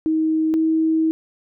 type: tone pair in turn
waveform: sine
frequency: 316.4 / 319.9 Hz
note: D#4 / D#4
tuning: +29 / +48 cents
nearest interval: unison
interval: 19 cents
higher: second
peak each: -16 / -15 dBFS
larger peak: second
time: 0.06-0.54 / 0.54-1.11 s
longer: second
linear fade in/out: 0 ms
effects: none